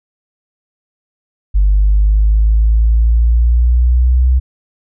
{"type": "exponential sweep", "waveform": "sine", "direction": "up", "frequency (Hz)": [49, 64.1], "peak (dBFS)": -6, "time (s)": [1.54, 4.4], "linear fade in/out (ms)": 20, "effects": ["tanh soft clip ceiling -3 dBFS"]}